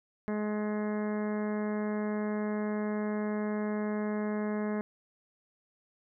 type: harmonic tone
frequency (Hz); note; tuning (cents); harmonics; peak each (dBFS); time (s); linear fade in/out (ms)
210.9; G#3; +27; 1 / 2 / 3 / 4 / 5 / 6 / 7 / 8 / 9 / 10; -31 / -36 / -40 / -46 / -46 / -50 / -52 / -48 / -53 / -52; 0.28-4.81; 0
effects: none